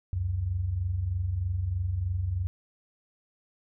sine tone pair together, 69.3 / 92.5 Hz, C#2 / F#2, 0 / 0 cents, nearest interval perfect fourth, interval 500 cents, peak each -34 / -27 dBFS, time 0.13-2.47 s, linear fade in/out 0 ms, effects none

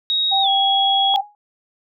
sine tone with pitch glide, 3778 to 3327 Hz, A#7 to G#7, +22 to +2 cents, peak -16 dBFS, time 0.1-1.16 s, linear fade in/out 0 ms, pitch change -220 cents, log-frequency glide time 0.42-0.48 s
sine tone with vibrato, 784 Hz, G5, in tune, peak -17 dBFS, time 0.31-1.22 s, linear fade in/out 20 ms, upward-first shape triangle, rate 20 Hz, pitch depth 11 cents each way
sine tone with exponential decay, 829 Hz, G#5, 3 cents flat, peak -16 dBFS, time 1.14-1.35 s, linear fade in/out 1 ms, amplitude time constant 44 ms
effects none

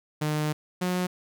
sawtooth tone pair in turn, 151.9 / 181 Hz, D#3 / F#3, -41 / -38 cents, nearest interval minor third, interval 303 cents, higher second, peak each -21 dBFS, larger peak neither, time 0.21-0.53 / 0.81-1.07 s, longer first, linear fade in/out 10 ms, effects none

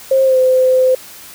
sine tone with pitch glide, 532 to 514.5 Hz, C5 to C5, +29 to -29 cents, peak -8 dBFS, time 0.11-0.95 s, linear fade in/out 5 ms, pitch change -58 cents, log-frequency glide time 0.24-0.38 s, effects white hiss -36 dBFS RMS until 1.34 s

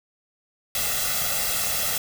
white noise with comb filter, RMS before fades -25 dBFS, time 0.75-1.98 s, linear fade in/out 2 ms, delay 1.5 ms, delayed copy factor +0.95, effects none

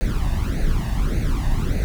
brown noise with flanger, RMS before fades -20 dBFS, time 0.01-1.84 s, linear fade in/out 0 ms, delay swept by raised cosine 0.46 to 1.11 ms, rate 1.7 Hz, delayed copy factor +0.75, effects none

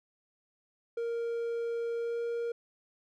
triangle tone with pitch glide, 466.2 to 468.9 Hz, A#4 to A#4, 0 to +10 cents, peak -29 dBFS, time 0.97-2.52 s, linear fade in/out 5 ms, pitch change +10 cents, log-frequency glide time 1.97-2.21 s, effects none

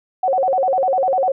sine tone with vibrato, 635 Hz, D#5, 35 cents sharp, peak -14 dBFS, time 0.23-1.32 s, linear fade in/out 5 ms, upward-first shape square, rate 10 Hz, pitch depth 280 cents each way, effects none

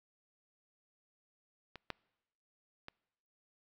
clicks, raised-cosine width 0.3 ms, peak -30 / -21 / -29 dBFS, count 3, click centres 1.757 / 1.903 / 2.884 s, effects noise-tail reverb RT60 1.0 s tail -26 dB re dry

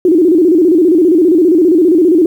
sine tone with vibrato, 338.1 Hz, E4, 44 cents sharp, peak -5 dBFS, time 0.05-2.26 s, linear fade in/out 2 ms, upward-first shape square, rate 15 Hz, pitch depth 130 cents each way, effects 7-bit

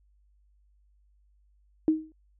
sine tone with exponential decay, 314.2 Hz, D#4, 17 cents sharp, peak -16 dBFS, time 1.88-2.12 s, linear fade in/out 1 ms, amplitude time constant 52 ms, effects added 50 Hz sine -61 dBFS peak until 2.39 s

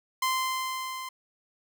sawtooth tone with level ramp, 1039 Hz, C6, 12 cents flat, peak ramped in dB -20 to -32 dBFS, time 0.22-1.09 s, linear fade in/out 5 ms, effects none

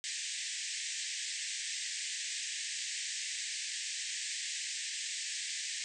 white band-pass noise, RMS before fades -39 dBFS, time 0.04-5.84 s, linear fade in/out 0 ms, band 1700 to 8400 Hz, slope 96 dB/octave, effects none

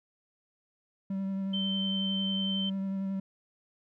triangle tone with vibrato, 193.6 Hz, G3, 21 cents flat, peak -28 dBFS, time 1.1-3.2 s, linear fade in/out 5 ms, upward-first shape sine, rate 11 Hz, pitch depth 16 cents each way
sine tone, 3099 Hz, G7, 21 cents flat, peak -31 dBFS, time 1.53-2.7 s, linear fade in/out 10 ms
effects none

